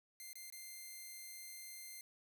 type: tone with dropouts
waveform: 5% pulse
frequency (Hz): 2093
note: C7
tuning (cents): 0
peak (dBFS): -39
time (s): 0.2-2.01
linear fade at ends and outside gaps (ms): 1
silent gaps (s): 0.331-0.355 / 0.501-0.524
effects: 11-bit